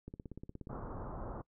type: click train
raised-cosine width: 3 ms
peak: -32 dBFS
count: 12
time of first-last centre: 0.08-0.731 s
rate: 16.9 Hz
type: low-pass noise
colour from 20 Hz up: pink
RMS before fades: -43 dBFS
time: 0.69-1.42 s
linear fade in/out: 10 ms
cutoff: 1300 Hz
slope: 48 dB/octave
effects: noise-tail reverb RT60 0.1 s tail -22 dB re dry